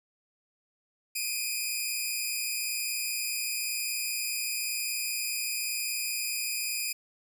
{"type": "tone pair together", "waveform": "10% pulse", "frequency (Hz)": [2394, 2515], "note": ["D7", "D#7"], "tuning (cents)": [33, 18], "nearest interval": "minor second", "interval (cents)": 85, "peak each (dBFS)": -24, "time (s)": [1.15, 6.93], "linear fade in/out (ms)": 10, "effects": []}